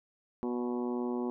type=harmonic tone with a mistuned harmonic; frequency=122.3 Hz; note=B2; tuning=16 cents flat; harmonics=2 / 3 / 4 / 5 / 6 / 7 / 8 / 9; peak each=-33 / -35 / -43 / -49 / -47 / -46 / -47 / -51 dBFS; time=0.43-1.3 s; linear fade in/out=0 ms; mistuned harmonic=5; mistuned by=-20 cents; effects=none